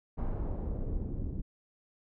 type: noise with low-pass filter sweep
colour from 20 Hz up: brown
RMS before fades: -34 dBFS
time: 0.17-1.42 s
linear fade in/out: 20 ms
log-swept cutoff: 1000 to 260 Hz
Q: 1.1
effects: none